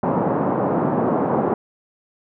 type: band-pass noise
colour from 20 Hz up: pink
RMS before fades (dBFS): -20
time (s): 0.03-1.54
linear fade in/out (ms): 2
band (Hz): 160 to 1000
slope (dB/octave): 24
effects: none